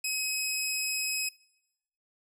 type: tone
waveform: 15% pulse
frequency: 2546 Hz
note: D#7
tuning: 39 cents sharp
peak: -22 dBFS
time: 0.04-1.29 s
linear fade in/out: 5 ms
effects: noise-tail reverb RT60 0.9 s tail -23 dB re dry